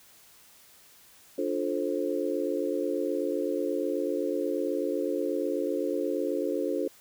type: chord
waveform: sine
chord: D minor seventh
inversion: none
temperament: just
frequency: 293.7 / 352.4 / 440.5 / 528.6 Hz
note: D4 / F4 / A4 / C5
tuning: 0 / +16 / +2 / +18 cents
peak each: -32 dBFS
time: 1.38-6.88 s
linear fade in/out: 5 ms
effects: white hiss -56 dBFS RMS until 7 s